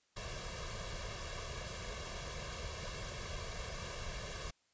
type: noise with comb filter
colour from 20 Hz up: pink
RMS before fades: -43 dBFS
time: 0.16-4.51 s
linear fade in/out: 10 ms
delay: 1.8 ms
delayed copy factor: +0.8
effects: white hiss -75 dBFS RMS until 4.73 s + resampled to 16000 Hz